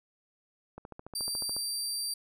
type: click train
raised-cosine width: 1 ms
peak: -29 dBFS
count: 12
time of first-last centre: 0.78-1.566 s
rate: 14 Hz
type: tone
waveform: 25% pulse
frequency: 4692 Hz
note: D8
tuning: 2 cents flat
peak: -27 dBFS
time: 1.15-2.14 s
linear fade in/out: 5 ms
effects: none